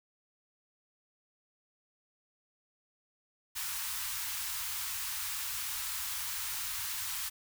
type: band-stop noise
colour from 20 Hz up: white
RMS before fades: -37 dBFS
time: 3.55-7.3 s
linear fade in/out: 20 ms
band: 110 to 880 Hz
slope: 48 dB/octave
effects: none